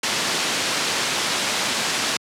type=low-pass noise; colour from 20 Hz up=white; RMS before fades=-23 dBFS; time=0.03-2.17 s; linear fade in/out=5 ms; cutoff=5500 Hz; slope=12 dB/octave; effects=high-pass 150 Hz 12 dB/octave + low-pass 11000 Hz 12 dB/octave